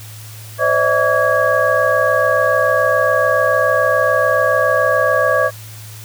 sine tone cluster, 516 / 583 / 643 / 1139 / 1650 Hz, C5 / D5 / E5 / C#6 / G#6, -24 / -13 / -43 / +47 / -12 cents, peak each -18 dBFS, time 0.58-5.51 s, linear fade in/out 50 ms, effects added 108 Hz sine -33 dBFS peak until 6.04 s + white hiss -38 dBFS RMS until 6.04 s

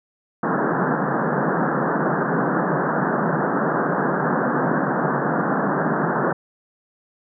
pink band-pass noise, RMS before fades -21 dBFS, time 0.43-6.33 s, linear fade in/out 5 ms, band 140 to 1700 Hz, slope 96 dB/octave, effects none

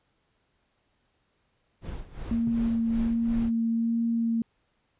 brown noise with tremolo, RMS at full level -34 dBFS, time 1.81-3.52 s, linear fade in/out 50 ms, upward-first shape sine, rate 2.7 Hz, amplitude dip 80%
sine tone with vibrato, 230 Hz, A#3, 23 cents flat, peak -23 dBFS, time 2.31-4.42 s, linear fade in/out 2 ms, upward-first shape sine, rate 1.3 Hz, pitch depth 11 cents each way
triangle tone with exponential decay, 133.7 Hz, C3, 38 cents sharp, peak -27 dBFS, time 2.47-2.57 s, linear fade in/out 2 ms, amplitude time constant 20 ms
effects pink hiss -72 dBFS RMS until 4.99 s + resampled to 8000 Hz

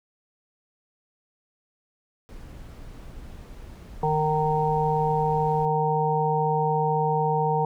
brown noise, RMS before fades -41 dBFS, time 2.29-5.65 s, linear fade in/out 0 ms
harmonic tone, 154 Hz, D#3, 17 cents flat, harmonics 1 / 3 / 5 / 6, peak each -26 / -26 / -26 / -26 dBFS, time 4.03-7.65 s, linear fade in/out 2 ms
effects none

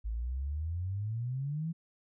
sine exponential sweep, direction up, 52.4 to 169 Hz, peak -32 dBFS, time 0.04-1.73 s, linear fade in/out 20 ms, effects none

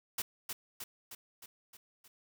white noise with echo, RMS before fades -35 dBFS, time 0.18-0.22 s, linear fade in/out 5 ms, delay 310 ms, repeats 6, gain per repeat -4 dB, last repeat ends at 2.08 s, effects none

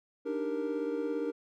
triangle chord, Eb major seventh, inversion third, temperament equal, 293.7 / 311.1 / 392 / 466.2 Hz, D4 / Eb4 / G4 / Bb4, 0 / 0 / 0 / 0 cents, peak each -34 / -37 / -37 / -32 dBFS, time 0.25-1.32 s, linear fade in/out 20 ms, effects none

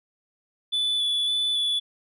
sine tone with vibrato, 3461 Hz, A7, 29 cents flat, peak -19 dBFS, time 0.72-1.8 s, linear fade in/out 20 ms, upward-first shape square, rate 1.8 Hz, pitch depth 11 cents each way, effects tanh soft clip ceiling -21 dBFS

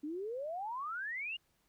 sine exponential sweep, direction up, 285.2 to 2908 Hz, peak -37 dBFS, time 0.03-1.37 s, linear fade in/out 10 ms, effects pink hiss -75 dBFS RMS until 1.68 s

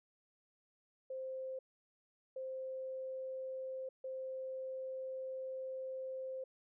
sine tone bursts at uneven times, 523.3 Hz, C5, in tune, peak -40 dBFS, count 3, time 1.1-1.59 / 2.36-3.89 / 4.04-6.44 s, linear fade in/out 5 ms, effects none

